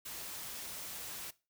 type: noise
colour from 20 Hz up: white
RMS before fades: -44 dBFS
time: 0.05-1.31 s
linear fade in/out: 10 ms
effects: noise-tail reverb RT60 0.3 s tail -20 dB re dry